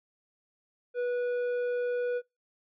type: tone with tanh clipping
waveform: sine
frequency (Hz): 488.9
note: B4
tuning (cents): -18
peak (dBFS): -29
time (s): 0.94-2.22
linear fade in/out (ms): 50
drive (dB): 8
effects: noise-tail reverb RT60 0.2 s tail -23 dB re dry